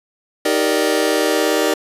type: chord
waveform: sawtooth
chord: Eb major seventh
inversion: none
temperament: just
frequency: 311.1 / 388.9 / 466.7 / 583.4 Hz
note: Eb4 / G4 / Bb4 / D5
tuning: 0 / -14 / +2 / -12 cents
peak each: -16 dBFS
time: 0.45-1.74 s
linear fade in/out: 5 ms
effects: resampled to 32000 Hz